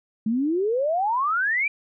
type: exponential sweep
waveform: sine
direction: up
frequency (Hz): 210.9 to 2400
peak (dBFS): -20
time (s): 0.26-1.68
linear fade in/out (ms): 5
effects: none